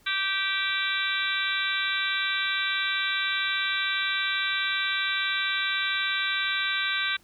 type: harmonic tone with a mistuned harmonic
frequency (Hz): 389.2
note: G4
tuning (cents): -12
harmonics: 3 / 4 / 5 / 6 / 7 / 8 / 9 / 10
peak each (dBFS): -36 / -29 / -36 / -31 / -38 / -39 / -33 / -32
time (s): 0.06-7.17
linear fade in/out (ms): 10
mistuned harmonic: 8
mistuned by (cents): +21
effects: pink hiss -60 dBFS RMS until 7.23 s